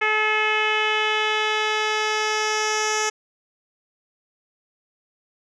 10% pulse tone with low-pass filter sweep, 430 Hz, A4, 40 cents flat, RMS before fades -22 dBFS, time 0.01-3.1 s, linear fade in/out 10 ms, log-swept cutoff 2300 to 6400 Hz, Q 2.6, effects none

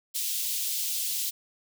white high-pass noise, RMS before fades -30 dBFS, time 0.14-1.31 s, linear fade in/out 20 ms, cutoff 3000 Hz, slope 24 dB/octave, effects none

